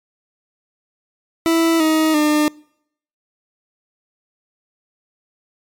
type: tone with pitch steps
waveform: 40% pulse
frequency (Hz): 329.6 / 315.1 / 301.2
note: E4 / D#4 / D4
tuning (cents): 0 / +22 / +44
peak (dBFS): -12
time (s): 1.46-2.48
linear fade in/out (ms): 0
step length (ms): 340
effects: noise-tail reverb RT60 0.7 s tail -26 dB re dry + MP3 96 kbps